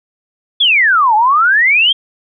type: exponential two-way sweep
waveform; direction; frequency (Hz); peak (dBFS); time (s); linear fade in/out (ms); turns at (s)
sine; down then up; 3512 to 830.6 to 3277; -7; 0.6-1.93; 10; 1.15
effects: none

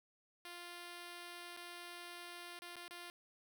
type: tone with dropouts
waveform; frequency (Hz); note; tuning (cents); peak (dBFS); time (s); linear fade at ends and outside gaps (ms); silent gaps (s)
5% pulse; 349.2; F4; 0; -37; 0.45-3.1; 1; 1.566-1.572 / 2.59-2.62 / 2.758-2.765 / 2.881-2.909
effects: none

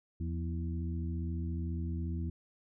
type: harmonic tone with a mistuned harmonic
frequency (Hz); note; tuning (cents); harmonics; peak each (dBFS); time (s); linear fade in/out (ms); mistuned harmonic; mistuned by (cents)
82.41; E2; 0; 1 / 2 / 3 / 4; -34 / -40 / -44 / -46; 0.2-2.3; 5; 2; +82
effects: none

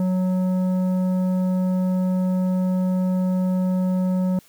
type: tone with tanh clipping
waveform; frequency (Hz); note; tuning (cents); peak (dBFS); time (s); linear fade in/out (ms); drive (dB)
sine; 184.4; F#3; -6; -20; 0-4.39; 2; 10
effects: white hiss -54 dBFS RMS until 4.48 s

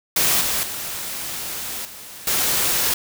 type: noise with level steps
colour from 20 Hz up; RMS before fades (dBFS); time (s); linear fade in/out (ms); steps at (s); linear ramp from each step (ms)
white; -18 / -22 / -29 / -38 / -20; 0.16-2.94; 5; 0.41 / 0.63 / 1.85 / 2.27; 2
effects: none

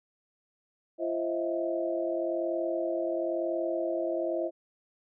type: tone cluster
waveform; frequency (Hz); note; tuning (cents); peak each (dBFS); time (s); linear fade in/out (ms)
sine; 341.2 / 528 / 637 / 678; F4 / C5 / D#5 / E5; -40 / +16 / +41 / +49; -32 / -35 / -31 / -40; 0.98-4.51; 50
effects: none

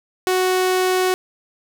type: tone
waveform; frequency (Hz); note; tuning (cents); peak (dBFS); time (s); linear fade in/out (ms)
sawtooth; 370; F#4; 0; -12; 0.27-1.14; 0
effects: none

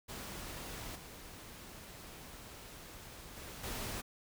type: noise with level steps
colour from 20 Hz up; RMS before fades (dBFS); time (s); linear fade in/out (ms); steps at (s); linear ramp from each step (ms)
pink; -45 / -51 / -48 / -41; 0.08-4.02; 20; 0.95 / 3.36 / 3.63; 10
effects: none

